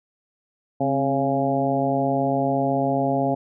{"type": "harmonic tone with a mistuned harmonic", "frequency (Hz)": 138.1, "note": "C#3", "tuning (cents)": -6, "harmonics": [1, 2, 3, 4, 5, 6], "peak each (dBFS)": [-28, -24, -30, -26, -24, -29], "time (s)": [0.8, 3.35], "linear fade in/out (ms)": 10, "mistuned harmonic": 2, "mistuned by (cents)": -50, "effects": []}